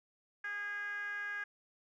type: tone with band-pass filter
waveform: 10% pulse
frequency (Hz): 409.7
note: G#4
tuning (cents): -24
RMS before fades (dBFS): -40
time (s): 0.44-1.44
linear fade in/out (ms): 5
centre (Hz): 1700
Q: 8.3
effects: none